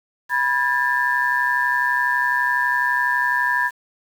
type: tone cluster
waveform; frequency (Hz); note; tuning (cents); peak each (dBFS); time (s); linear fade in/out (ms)
sine; 979 / 1637 / 1769; B5 / G#6 / A6; -15 / -25 / +9; -21; 0.29-3.71; 50
effects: tanh soft clip ceiling -7 dBFS + 7-bit